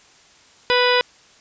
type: harmonic tone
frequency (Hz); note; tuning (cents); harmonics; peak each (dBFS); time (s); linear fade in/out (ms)
493.9; B4; 0; 1 / 2 / 3 / 4 / 5 / 6 / 7 / 8 / 10; -18 / -21 / -23 / -24 / -25 / -26 / -26 / -27 / -28; 0.7-1.01; 0
effects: white hiss -51 dBFS RMS until 1.4 s + resampled to 16000 Hz